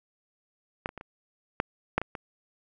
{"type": "clicks", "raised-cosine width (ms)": 0.5, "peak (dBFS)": [-13, -25, -25, -27, -9, -8, -17, -21], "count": 8, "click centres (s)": [0.859, 0.891, 0.977, 1.011, 1.601, 1.98, 2.016, 2.152], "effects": []}